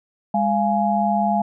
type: tone cluster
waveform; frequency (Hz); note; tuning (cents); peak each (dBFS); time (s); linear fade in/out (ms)
sine; 205.1 / 691 / 835; G#3 / F5 / G#5; -21 / -19 / +9; -21; 0.34-1.42; 5
effects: none